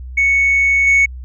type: tone with level steps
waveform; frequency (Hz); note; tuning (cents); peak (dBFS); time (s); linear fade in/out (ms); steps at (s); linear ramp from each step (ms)
sine; 2217; C#7; 0; -9 / -6; 0.17-1.06; 10; 0.87; 2
effects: tanh soft clip ceiling -7 dBFS + added 63 Hz sine -27 dBFS peak until 1.24 s